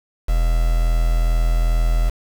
triangle tone with quantisation, 41.2 Hz, E1, in tune, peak -12 dBFS, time 0.28-2.1 s, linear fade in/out 10 ms, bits 5, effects none

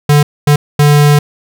square tone bursts at uneven times, 146.6 Hz, D3, 3 cents flat, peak -5 dBFS, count 3, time 0.09-0.23 / 0.47-0.56 / 0.79-1.19 s, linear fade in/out 5 ms, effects none

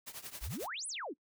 white noise with tremolo, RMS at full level -43 dBFS, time 0.06-0.68 s, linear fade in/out 20 ms, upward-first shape triangle, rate 11 Hz, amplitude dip 90%
sine exponential two-way sweep, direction up then down, 37.53 to 10760 to 230.4 Hz, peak -38 dBFS, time 0.41-1.14 s, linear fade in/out 20 ms, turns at 0.87 s
effects noise-tail reverb RT60 0.1 s tail -22 dB re dry

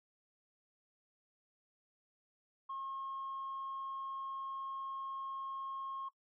sine tone, 1079 Hz, C#6, 47 cents flat, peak -39 dBFS, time 2.69-6.09 s, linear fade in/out 10 ms, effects noise-tail reverb RT60 0.1 s tail -18 dB re dry + tanh soft clip ceiling -36 dBFS

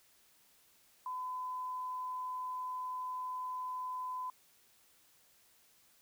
sine tone, 1011 Hz, B5, 40 cents sharp, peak -37 dBFS, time 1.06-4.3 s, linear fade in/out 2 ms, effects white hiss -67 dBFS RMS until 6.01 s

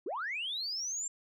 sine linear sweep, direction up, 295.5 to 7459 Hz, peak -33 dBFS, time 0.06-1.08 s, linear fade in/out 5 ms, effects tanh soft clip ceiling -29 dBFS

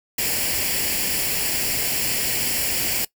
white noise with comb filter, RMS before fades -23 dBFS, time 0.18-3.05 s, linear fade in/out 5 ms, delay 0.4 ms, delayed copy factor +0.65, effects noise-tail reverb RT60 0.1 s tail -20 dB re dry

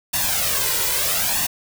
white noise with flanger, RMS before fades -21 dBFS, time 0.13-1.47 s, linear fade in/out 10 ms, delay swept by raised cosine 1.1 to 2.09 ms, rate 0.76 Hz, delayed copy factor +0.75, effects none

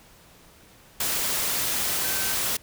sine tone in noise, 1545 Hz, G6, 26 cents flat, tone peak -36 dBFS, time 2.04-2.34 s, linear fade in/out 5 ms, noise white, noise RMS -26 dBFS, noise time 1-2.57 s, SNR -13 dB, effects pink hiss -53 dBFS RMS until 2.62 s

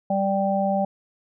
harmonic tone, 196 Hz, G3, in tune, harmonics 1 / 3 / 4, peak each -24 / -24 / -24 dBFS, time 0.1-0.85 s, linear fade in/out 5 ms, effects none

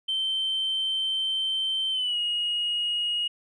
sine tone with pitch glide, 3106 to 2881 Hz, G7 to F#7, -17 to -47 cents, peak -23 dBFS, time 0.08-3.28 s, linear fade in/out 10 ms, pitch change -130 cents, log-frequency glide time 1.91-2.18 s, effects tanh soft clip ceiling -21 dBFS

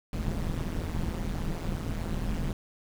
brown noise with amplitude modulation, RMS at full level -27 dBFS, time 0.13-2.53 s, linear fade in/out 2 ms, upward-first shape sine, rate 166 Hz, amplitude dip 95%, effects none

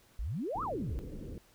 sine exponential two-way sweep, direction up then down, 43.65 to 1348 to 43.65 Hz, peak -33 dBFS, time 0.19-0.99 s, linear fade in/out 0 ms, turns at 0.63 s
pink low-pass noise, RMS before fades -43 dBFS, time 0.55-1.38 s, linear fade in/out 2 ms, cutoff 490 Hz, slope 48 dB/octave
effects pink hiss -64 dBFS RMS until 1.54 s

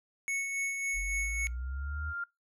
square tone with tremolo, 2209 Hz, C#7, 7 cents flat, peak -30 dBFS, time 0.28-1.47 s, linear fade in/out 0 ms, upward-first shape sine, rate 3.6 Hz, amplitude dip 40%
sine linear sweep, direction up, 43.84 to 78 Hz, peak -34 dBFS, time 0.93-2.14 s, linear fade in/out 50 ms
sine tone with exponential growth, 1396.9 Hz, F6, in tune, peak -32 dBFS, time 1.09-2.24 s, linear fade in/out 5 ms, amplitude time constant 250 ms
effects noise-tail reverb RT60 0.2 s tail -23 dB re dry + low-pass 12000 Hz 12 dB/octave

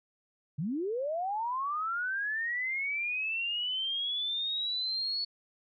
sine linear sweep, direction up, 132.5 to 4428 Hz, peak -30 dBFS, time 0.58-5.25 s, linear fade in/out 10 ms, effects none

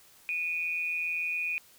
sine tone with amplitude modulation, 2455 Hz, D#7, 24 cents flat, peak -26 dBFS, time 0.29-1.58 s, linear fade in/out 0 ms, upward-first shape sine, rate 167 Hz, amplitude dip 60%, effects white hiss -58 dBFS RMS until 1.78 s

